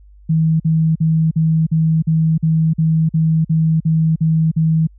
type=tone bursts; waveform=sine; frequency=160 Hz; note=D#3; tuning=49 cents sharp; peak=-11 dBFS; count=13; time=0.29-4.872 s; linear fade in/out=10 ms; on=310 ms; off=46 ms; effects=added 50 Hz sine -41 dBFS peak until 4.98 s